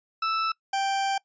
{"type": "tone pair in turn", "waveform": "40% pulse", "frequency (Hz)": [1318.5, 784], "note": ["E6", "G5"], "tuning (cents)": [0, 0], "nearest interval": "major sixth", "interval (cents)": 900, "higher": "first", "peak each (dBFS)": -23, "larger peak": "neither", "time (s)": [[0.22, 0.52], [0.73, 1.18]], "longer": "second", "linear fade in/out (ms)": 5, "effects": ["noise-tail reverb RT60 0.1 s tail -22 dB re dry", "resampled to 16000 Hz"]}